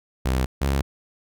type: tone pair in turn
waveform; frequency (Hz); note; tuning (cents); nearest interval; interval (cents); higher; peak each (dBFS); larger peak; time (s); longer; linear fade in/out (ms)
sawtooth; 64.6 / 68.62; C2 / C#2; -21 / -17; minor second; 104; second; -16; neither; 0.25-0.46 / 0.61-0.82; neither; 10
effects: none